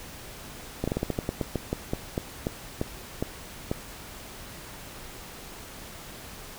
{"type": "slowing click train", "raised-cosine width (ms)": 2, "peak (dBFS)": -13, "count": 17, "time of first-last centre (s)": [0.84, 3.715], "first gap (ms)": 36, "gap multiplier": 1.19, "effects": ["pink hiss -43 dBFS RMS until 6.58 s"]}